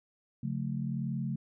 sine chord, Db augmented, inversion none, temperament equal with one note detuned, 138.59 / 179.01 / 220 Hz, Db3 / F3 / A3, 0 / +43 / 0 cents, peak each -34 / -37 / -36 dBFS, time 0.43-1.36 s, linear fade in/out 5 ms, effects none

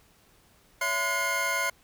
square tone cluster, 563 / 667 / 1025 / 1445 / 2126 Hz, C#5 / E5 / C6 / F#6 / C7, +27 / +20 / -36 / -41 / +27 cents, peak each -38 / -37 / -33 / -32 / -30 dBFS, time 0.81-1.7 s, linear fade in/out 5 ms, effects pink hiss -61 dBFS RMS until 1.83 s

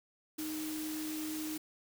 sine tone in noise, 310.2 Hz, D#4, 5 cents flat, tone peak -37 dBFS, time 0.38-1.58 s, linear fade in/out 10 ms, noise white, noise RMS -44 dBFS, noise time 0.38-1.58 s, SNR +4 dB, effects none

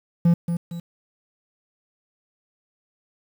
triangle tone with echo, 170.5 Hz, F3, 41 cents flat, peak -11 dBFS, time 0.25-0.34 s, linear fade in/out 5 ms, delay 230 ms, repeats 2, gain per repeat -8 dB, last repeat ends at 0.8 s, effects 8-bit

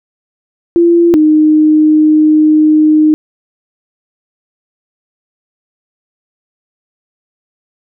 sine tone pair in turn, 341.4 / 307.8 Hz, F4 / D#4, -39 / -19 cents, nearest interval major second, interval 180 cents, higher first, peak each -4 dBFS, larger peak neither, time 0.76-1.14 / 1.14-3.14 s, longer second, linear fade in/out 0 ms, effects none

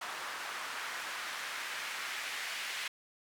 white noise with band-pass filter sweep, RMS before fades -40 dBFS, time 0.01-2.88 s, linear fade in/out 5 ms, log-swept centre 1200 to 2100 Hz, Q 1.3, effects none

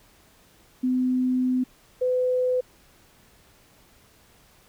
sine tone pair in turn, 254.2 / 504.5 Hz, C4 / B4, -50 / +37 cents, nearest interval octave, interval 1187 cents, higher second, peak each -20 dBFS, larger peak neither, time 0.83-1.64 / 2.01-2.61 s, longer first, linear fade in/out 10 ms, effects pink hiss -57 dBFS RMS until 4.68 s

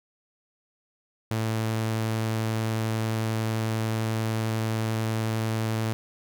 sawtooth tone, 111.1 Hz, A2, 17 cents sharp, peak -21 dBFS, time 1.31-5.93 s, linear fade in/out 0 ms, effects none

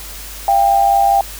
sine tone pair together, 688.4 / 793 Hz, F5 / G5, -25 / +20 cents, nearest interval major second, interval 245 cents, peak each -16 / -10 dBFS, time 0.48-1.21 s, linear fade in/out 2 ms, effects added 50 Hz sine -33 dBFS peak until 1.39 s + white hiss -32 dBFS RMS until 1.39 s

